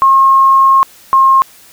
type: tone pair in turn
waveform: sine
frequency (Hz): 1077 / 1070.2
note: C6 / C6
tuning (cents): +50 / +39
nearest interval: unison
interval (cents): 11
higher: first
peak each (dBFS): -4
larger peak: neither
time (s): 0.02-0.83 / 1.13-1.42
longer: first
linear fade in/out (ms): 0
effects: white hiss -41 dBFS RMS until 1.72 s